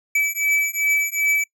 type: beating tone pair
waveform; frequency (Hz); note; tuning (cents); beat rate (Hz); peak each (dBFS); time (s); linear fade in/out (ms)
square; 2300 / 2302.6; D7 / D7; -37 / -35; 2.6; -22; 0.15-1.44; 5
effects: noise-tail reverb RT60 0.1 s tail -23 dB re dry